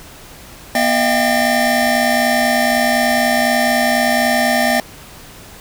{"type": "tone cluster", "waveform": "square", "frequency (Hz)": [241.5, 619, 683, 787, 1807], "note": ["B3", "D#5", "F5", "G5", "A6"], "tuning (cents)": [-39, -9, -39, 7, 46], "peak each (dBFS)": -20, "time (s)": [0.75, 4.8], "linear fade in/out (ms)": 2, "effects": ["pink hiss -38 dBFS RMS until 5.6 s"]}